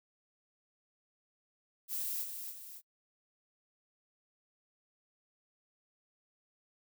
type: noise with echo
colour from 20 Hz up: violet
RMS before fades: -37 dBFS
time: 1.88-2.26 s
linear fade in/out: 50 ms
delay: 280 ms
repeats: 2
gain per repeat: -6 dB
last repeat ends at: 2.82 s
effects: noise-tail reverb RT60 0.1 s tail -26 dB re dry